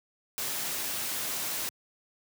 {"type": "noise", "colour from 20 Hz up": "white", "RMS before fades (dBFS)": -33, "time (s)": [0.38, 1.69], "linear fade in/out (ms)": 0, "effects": ["high-pass 100 Hz 12 dB/octave"]}